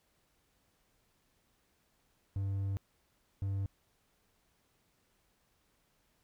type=tone bursts at uneven times; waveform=triangle; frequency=98 Hz; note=G2; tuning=in tune; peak=-30 dBFS; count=2; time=2.36-2.77 / 3.42-3.66 s; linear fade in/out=0 ms; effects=pink hiss -74 dBFS RMS until 6.23 s